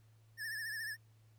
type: tone with vibrato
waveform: square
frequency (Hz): 1760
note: A6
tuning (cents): 0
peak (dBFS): -40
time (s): 0.37-0.97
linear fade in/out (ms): 50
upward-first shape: triangle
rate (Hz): 14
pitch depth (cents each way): 93
effects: added 110 Hz sine -62 dBFS peak until 1.38 s + pink hiss -75 dBFS RMS until 1.38 s